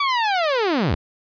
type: linear sweep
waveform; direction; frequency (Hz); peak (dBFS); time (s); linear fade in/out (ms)
sawtooth; down; 1160 to 55; -14; 0-0.95; 5
effects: resampled to 11025 Hz